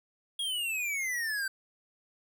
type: exponential sweep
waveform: square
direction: down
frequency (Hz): 3322 to 1541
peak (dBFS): -31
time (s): 0.39-1.48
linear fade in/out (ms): 5
effects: none